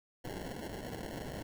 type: noise with sample-and-hold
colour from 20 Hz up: blue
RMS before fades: -42 dBFS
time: 0.24-1.43 s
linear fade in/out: 10 ms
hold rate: 1225 Hz
effects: none